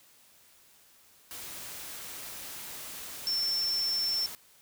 sine tone in noise, 5390 Hz, E8, 38 cents sharp, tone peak -27 dBFS, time 3.27-4.26 s, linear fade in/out 0 ms, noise white, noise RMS -42 dBFS, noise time 1.31-4.35 s, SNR +12 dB, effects white hiss -60 dBFS RMS until 4.61 s

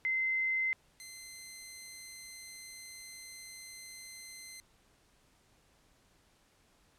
sine / 10% pulse tone pair in turn, 2067 / 2067 Hz, C7 / C7, -22 / -22 cents, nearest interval unison, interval 0 cents, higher neither, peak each -29 / -37 dBFS, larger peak first, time 0.05-0.73 / 1-4.6 s, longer second, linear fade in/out 0 ms, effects pink hiss -68 dBFS RMS until 6.98 s + low-pass 11000 Hz 12 dB/octave

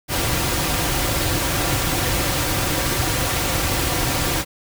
pink noise with comb filter, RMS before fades -21 dBFS, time 0.08-4.45 s, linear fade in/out 50 ms, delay 4.7 ms, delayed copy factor -0.5, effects none

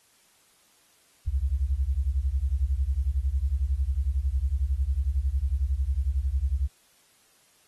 sine beating tone pair, 61.74 / 72.74 Hz, B1 / D2, 0 / -16 cents, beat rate 11 Hz, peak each -26 / -26 dBFS, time 1.27-6.68 s, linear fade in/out 10 ms, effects white hiss -62 dBFS RMS until 7.67 s + AAC 32 kbps

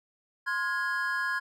triangle chord, F minor, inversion second, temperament equal with one note detuned, 1046.5 / 1423.8 / 1661.2 Hz, C6 / F6 / Ab6, 0 / +33 / 0 cents, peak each -32 / -32 / -28 dBFS, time 0.46-1.4 s, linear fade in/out 20 ms, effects none

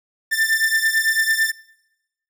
45% pulse beating tone pair, 1779 / 1788 Hz, A6 / A6, +19 / +27 cents, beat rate 9 Hz, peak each -19 / -20 dBFS, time 0.31-1.52 s, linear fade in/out 20 ms, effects noise-tail reverb RT60 0.9 s tail -22 dB re dry

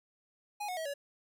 square tone with pitch steps, 829 / 730.1 / 642.9 / 566.2 Hz, G#5 / F#5 / E5 / C#5, -3 / -23 / -43 / +37 cents, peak -36 dBFS, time 0.6-0.94 s, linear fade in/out 10 ms, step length 85 ms, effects none

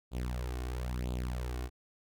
sawtooth tone with flanger, 61.74 Hz, B1, in tune, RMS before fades -36 dBFS, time 0.11-1.7 s, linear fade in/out 50 ms, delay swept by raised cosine 0.26 to 2.76 ms, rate 1 Hz, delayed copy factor +0.75, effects none

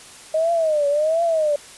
sine tone with vibrato, 622.3 Hz, D#5, in tune, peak -16 dBFS, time 0.34-1.56 s, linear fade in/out 5 ms, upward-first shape triangle, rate 1.4 Hz, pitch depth 170 cents each way, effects white hiss -42 dBFS RMS until 1.77 s + resampled to 24000 Hz

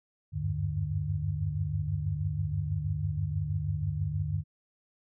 sine tone cluster, 78.7 / 94.1 / 100.3 / 149 Hz, D#2 / F#2 / G2 / D3, +20 / +30 / +40 / +25 cents, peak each -37 / -35 / -33 / -32 dBFS, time 0.32-4.44 s, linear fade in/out 50 ms, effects none

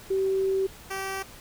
sine / 10% pulse tone pair in turn, 384.6 / 386.7 Hz, G4 / G4, -33 / -24 cents, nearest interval unison, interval 9 cents, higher second, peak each -22 dBFS, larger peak neither, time 0.1-0.67 / 0.9-1.23 s, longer first, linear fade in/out 10 ms, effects pink hiss -47 dBFS RMS until 1.4 s

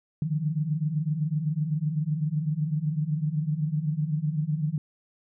sine tone cluster, 145.6 / 153.5 / 173.4 Hz, D3 / D#3 / F3, -15 / -23 / -12 cents, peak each -31 / -26 / -33 dBFS, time 0.22-4.78 s, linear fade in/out 2 ms, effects none

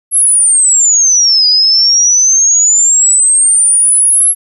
sine exponential two-way sweep, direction down then up, 11250 to 4900 to 11250 Hz, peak -5 dBFS, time 0.11-4.35 s, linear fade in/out 50 ms, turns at 1.47 s, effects none

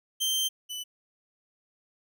sawtooth tone pair in turn, 3136 / 2988 Hz, G7 / F#7, 0 / +16 cents, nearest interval minor second, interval 84 cents, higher first, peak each -22 / -31 dBFS, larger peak first, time 0.2-0.49 / 0.69-0.84 s, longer first, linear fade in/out 20 ms, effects none

